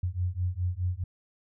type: beating tone pair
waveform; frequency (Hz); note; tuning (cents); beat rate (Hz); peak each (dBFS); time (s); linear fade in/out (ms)
sine; 87.8 / 92.6; F2 / F#2; +10 / +2; 4.8; -30; 0.03-1.04; 5
effects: none